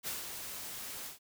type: noise with ADSR envelope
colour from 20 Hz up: white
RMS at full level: -37 dBFS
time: 0.03-1.19 s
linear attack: 43 ms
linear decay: 150 ms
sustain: -6 dB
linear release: 130 ms
effects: none